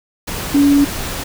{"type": "tone in noise", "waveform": "sine", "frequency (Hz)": 284, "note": "C#4", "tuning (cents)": 42, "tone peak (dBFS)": -8, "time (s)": [0.54, 0.85], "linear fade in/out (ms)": 10, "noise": "pink", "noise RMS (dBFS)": -24, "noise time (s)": [0.27, 1.24], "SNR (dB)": 13, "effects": []}